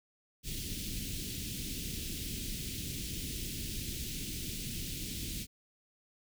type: band-stop noise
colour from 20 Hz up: pink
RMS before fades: -39 dBFS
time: 0.43-5.47 s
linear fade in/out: 50 ms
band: 320 to 2700 Hz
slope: 24 dB/octave
effects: none